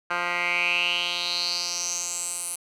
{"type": "tone with band-pass filter sweep", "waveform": "10% pulse", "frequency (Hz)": 175.1, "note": "F3", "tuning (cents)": 5, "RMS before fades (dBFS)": -27, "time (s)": [0.1, 2.56], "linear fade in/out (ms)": 10, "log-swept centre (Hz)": [1600, 10000], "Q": 5.6, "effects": []}